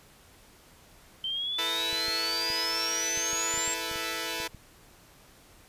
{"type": "exponential sweep", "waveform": "sine", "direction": "up", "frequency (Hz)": [3098, 7600], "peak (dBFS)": -29, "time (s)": [1.24, 3.74], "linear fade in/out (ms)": 2}
{"type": "chord", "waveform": "5% pulse", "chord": "E suspended fourth", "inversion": "none", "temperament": "equal", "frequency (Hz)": [329.6, 440, 493.9], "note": ["E4", "A4", "B4"], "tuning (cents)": [0, 0, 0], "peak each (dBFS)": [-24, -24, -24], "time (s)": [1.58, 4.48], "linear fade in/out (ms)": 10}
{"type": "clicks", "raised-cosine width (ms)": 5, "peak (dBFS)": -34, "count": 12, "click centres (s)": [1.929, 2.083, 2.502, 3.175, 3.332, 3.54, 3.576, 3.678, 3.914, 3.958, 4.402, 4.547]}
{"effects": ["pink hiss -56 dBFS RMS until 5.68 s", "resampled to 32000 Hz"]}